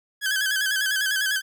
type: tone with vibrato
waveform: sawtooth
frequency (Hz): 1607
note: G6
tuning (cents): +43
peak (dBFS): -18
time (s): 0.21-1.42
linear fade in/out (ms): 50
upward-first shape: square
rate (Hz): 10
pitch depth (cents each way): 68
effects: none